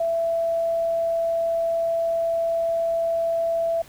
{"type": "tone", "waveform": "sine", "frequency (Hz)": 666, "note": "E5", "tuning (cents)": 18, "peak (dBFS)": -20, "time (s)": [0, 3.82], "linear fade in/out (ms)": 5, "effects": ["pink hiss -49 dBFS RMS until 3.88 s"]}